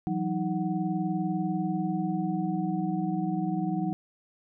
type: tone cluster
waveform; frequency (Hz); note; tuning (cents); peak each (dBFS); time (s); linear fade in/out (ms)
sine; 167.8 / 188 / 314.9 / 741; E3 / F#3 / D#4 / F#5; +31 / +28 / +21 / +2; -32 / -30 / -31 / -36; 0.07-3.93; 0
effects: none